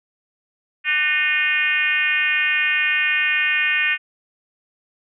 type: tone with frequency modulation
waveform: sine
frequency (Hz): 2149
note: C7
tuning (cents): +46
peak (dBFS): -16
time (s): 0.84-3.98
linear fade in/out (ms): 50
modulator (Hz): 325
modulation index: 1.8
effects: none